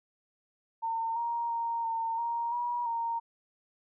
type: tone with pitch steps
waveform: sine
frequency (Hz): 909 / 937 / 928 / 910 / 935 / 962 / 926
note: A#5 / A#5 / A#5 / A#5 / A#5 / B5 / A#5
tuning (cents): -44 / +9 / -8 / -42 / +5 / -46 / -12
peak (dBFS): -29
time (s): 0.82-3.2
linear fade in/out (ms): 20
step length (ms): 340
effects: none